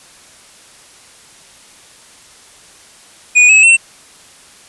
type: tone with pitch steps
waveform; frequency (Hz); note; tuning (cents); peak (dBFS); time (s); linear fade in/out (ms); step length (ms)
square; 2464 / 2577 / 2703; D#7 / E7 / E7; -17 / -40 / +43; -5; 3.35-3.77; 20; 140
effects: white hiss -42 dBFS RMS until 4.68 s + resampled to 24000 Hz